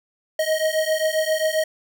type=beating tone pair; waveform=square; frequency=625 / 632.5 Hz; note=D#5 / D#5; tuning=+8 / +28 cents; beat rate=7.5 Hz; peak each=-23 dBFS; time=0.39-1.64 s; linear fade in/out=5 ms; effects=none